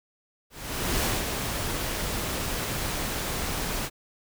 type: noise with ADSR envelope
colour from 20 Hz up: pink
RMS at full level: -25 dBFS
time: 0.5-3.9 s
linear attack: 530 ms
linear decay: 200 ms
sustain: -5 dB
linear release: 48 ms
effects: none